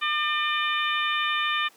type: harmonic tone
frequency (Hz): 601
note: D5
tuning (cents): +40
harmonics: 2 / 3 / 4 / 5 / 6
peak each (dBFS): -27 / -29 / -30 / -31 / -32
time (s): 0.01-1.69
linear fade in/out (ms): 20
effects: pink hiss -55 dBFS RMS until 1.76 s + high-pass 400 Hz 12 dB/octave